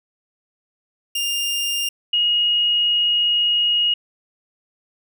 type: tone pair in turn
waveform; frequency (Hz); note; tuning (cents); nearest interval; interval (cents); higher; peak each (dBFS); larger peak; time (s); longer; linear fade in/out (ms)
sawtooth / sine; 2805 / 2879; F7 / F#7; +7 / -48; unison; 45; second; -17 / -15; second; 1.15-1.89 / 2.13-3.94; second; 5
effects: none